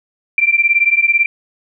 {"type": "beating tone pair", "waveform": "sine", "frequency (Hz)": [2349, 2367], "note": ["D7", "D7"], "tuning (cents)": [0, 13], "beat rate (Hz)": 18, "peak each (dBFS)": -13, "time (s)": [0.38, 1.26], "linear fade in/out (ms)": 2, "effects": []}